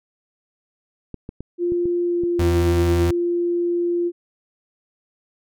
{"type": "clicks", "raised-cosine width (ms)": 3, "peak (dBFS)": -19, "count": 7, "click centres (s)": [1.143, 1.291, 1.406, 1.721, 1.856, 2.236, 2.418]}
{"type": "tone with pitch glide", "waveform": "sine", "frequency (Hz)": [349.2, 347], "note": ["F4", "F4"], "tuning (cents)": [0, -11], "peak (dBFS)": -18, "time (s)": [1.58, 4.12], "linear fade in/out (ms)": 50, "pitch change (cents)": -11, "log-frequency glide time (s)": [2.05, 2.17]}
{"type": "tone", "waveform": "40% pulse", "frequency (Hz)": 84.5, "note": "E2", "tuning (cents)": 43, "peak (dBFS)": -17, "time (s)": [2.39, 3.11], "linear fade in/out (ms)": 5}
{"effects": []}